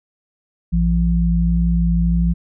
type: tone pair together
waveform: sine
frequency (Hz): 57.56 / 171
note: A#1 / F3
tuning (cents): -21 / -36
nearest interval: octave + perfect fifth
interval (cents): 1885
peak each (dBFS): -16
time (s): 0.72-2.34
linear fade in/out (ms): 20
effects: none

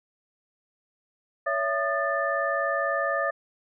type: tone cluster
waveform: sine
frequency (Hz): 562 / 662 / 1222 / 1766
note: C#5 / E5 / D#6 / A6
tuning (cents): +24 / +7 / -32 / +6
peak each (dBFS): -29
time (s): 1.46-3.31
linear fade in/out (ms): 10
effects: none

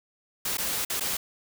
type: noise with dropouts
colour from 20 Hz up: white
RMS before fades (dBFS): -29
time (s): 0.45-1.17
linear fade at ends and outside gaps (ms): 5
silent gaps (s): 0.572-0.582 / 0.85-0.899 / 0.998-1.007
effects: none

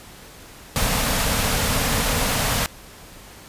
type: band-stop noise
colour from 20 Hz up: pink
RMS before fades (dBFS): -21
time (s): 0.76-2.66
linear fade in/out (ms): 0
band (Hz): 290 to 420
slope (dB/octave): 96
effects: pink hiss -43 dBFS RMS until 3.48 s + resampled to 32000 Hz

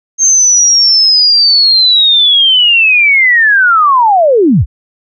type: linear sweep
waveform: sine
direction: down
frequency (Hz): 6410 to 39.49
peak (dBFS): -4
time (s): 0.18-4.66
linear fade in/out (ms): 50
effects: none

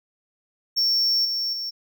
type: tone with level steps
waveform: triangle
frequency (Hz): 5460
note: F8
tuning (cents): -40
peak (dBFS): -17 / -22 / -26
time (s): 0.76-1.71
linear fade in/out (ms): 20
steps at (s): 1.25 / 1.53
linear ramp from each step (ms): 2
effects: none

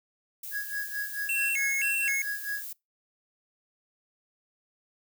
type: noise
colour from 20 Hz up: violet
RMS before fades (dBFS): -39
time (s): 0.43-2.73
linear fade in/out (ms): 5
type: tone with tremolo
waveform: triangle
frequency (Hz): 1661.2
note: G#6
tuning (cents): 0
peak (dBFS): -27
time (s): 0.51-2.65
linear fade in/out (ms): 50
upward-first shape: sine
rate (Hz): 4.6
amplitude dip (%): 85
type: tone with vibrato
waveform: square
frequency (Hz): 2426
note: D#7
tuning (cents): -44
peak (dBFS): -27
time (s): 1.29-2.22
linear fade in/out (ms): 2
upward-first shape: square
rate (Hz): 1.9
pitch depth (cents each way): 190
effects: noise-tail reverb RT60 0.2 s tail -24 dB re dry

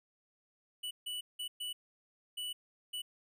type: tone bursts at uneven times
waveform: square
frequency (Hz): 2960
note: F#7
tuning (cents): 0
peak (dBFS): -38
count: 6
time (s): 0.83-0.91 / 1.06-1.21 / 1.39-1.48 / 1.6-1.73 / 2.37-2.53 / 2.93-3.02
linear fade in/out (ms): 10
effects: none

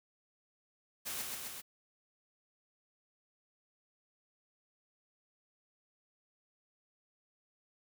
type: noise with echo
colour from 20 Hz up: white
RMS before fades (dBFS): -40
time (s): 1.05-1.23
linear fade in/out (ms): 20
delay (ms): 130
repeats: 3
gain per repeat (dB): -2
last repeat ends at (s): 1.62
effects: none

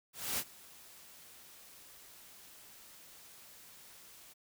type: noise with ADSR envelope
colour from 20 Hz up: white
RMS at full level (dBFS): -34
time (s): 0.13-4.34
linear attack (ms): 250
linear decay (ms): 58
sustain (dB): -22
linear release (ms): 20
effects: none

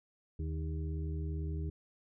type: harmonic tone with a mistuned harmonic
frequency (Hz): 77.78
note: D#2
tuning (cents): 0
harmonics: 1 / 2 / 4 / 5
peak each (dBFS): -35 / -41 / -47 / -49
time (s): 0.39-1.7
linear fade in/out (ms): 5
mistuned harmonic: 5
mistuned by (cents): +60
effects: none

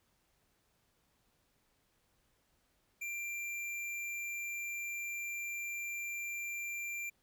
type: tone with hard clipping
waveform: triangle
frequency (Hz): 2370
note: D7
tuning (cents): +15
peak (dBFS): -39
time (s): 3.01-7.1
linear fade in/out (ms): 10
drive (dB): 18
effects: pink hiss -75 dBFS RMS until 7.22 s

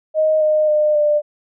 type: tone with pitch steps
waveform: sine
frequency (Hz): 624 / 614.3 / 604.8 / 595.5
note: D#5 / D#5 / D#5 / D5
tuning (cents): +5 / -22 / -49 / +24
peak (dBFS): -12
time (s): 0.14-1.22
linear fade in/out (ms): 50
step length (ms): 270
effects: none

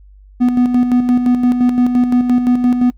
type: tone with tremolo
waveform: triangle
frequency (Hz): 246.9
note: B3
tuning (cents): 0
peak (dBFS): -6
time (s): 0.4-2.91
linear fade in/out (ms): 20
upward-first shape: square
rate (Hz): 5.8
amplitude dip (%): 50
effects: noise-tail reverb RT60 0.1 s tail -23 dB re dry + added 49 Hz sine -39 dBFS peak until 2.97 s

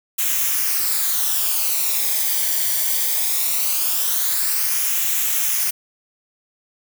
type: noise with flanger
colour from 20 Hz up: blue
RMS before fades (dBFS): -20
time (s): 0.18-5.71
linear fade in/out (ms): 10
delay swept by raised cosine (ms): 0.21 to 0.76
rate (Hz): 0.2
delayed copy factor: -0.55
effects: none

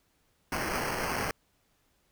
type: noise with sample-and-hold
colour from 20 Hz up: white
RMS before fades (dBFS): -32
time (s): 0.52-1.31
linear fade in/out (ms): 2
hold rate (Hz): 3675
effects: pink hiss -71 dBFS RMS until 2.11 s

